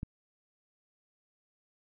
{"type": "click", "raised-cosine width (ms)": 5, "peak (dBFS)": -24, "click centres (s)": 0.031, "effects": []}